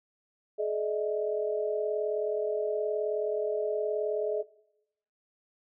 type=tone cluster; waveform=sine; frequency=425.4 / 602 / 641 Hz; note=G#4 / D5 / E5; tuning=+42 / +43 / -49 cents; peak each=-29 / -34 / -34 dBFS; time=0.58-4.43 s; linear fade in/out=20 ms; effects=noise-tail reverb RT60 0.8 s tail -18 dB re dry